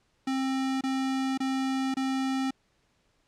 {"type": "tone bursts", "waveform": "square", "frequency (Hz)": 265.2, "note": "C4", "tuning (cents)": 23, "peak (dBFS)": -27, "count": 4, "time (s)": [0.27, 2.508], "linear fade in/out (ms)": 5, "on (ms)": 540, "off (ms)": 26, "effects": ["pink hiss -70 dBFS RMS until 3.27 s", "low-pass 7000 Hz 12 dB/octave"]}